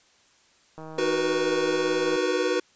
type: click train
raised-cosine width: 1 ms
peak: -27 dBFS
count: 219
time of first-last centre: 0.78-2.16 s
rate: 158 Hz
type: chord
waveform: square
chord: B major seventh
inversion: first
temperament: equal with one note detuned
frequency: 311.1 / 370 / 475.7 / 493.9 Hz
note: D#4 / F#4 / A#4 / B4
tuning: 0 / 0 / +35 / 0 cents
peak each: -31 / -27 / -31 / -28 dBFS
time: 0.98-2.6 s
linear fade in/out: 5 ms
effects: white hiss -60 dBFS RMS until 2.75 s + resampled to 16000 Hz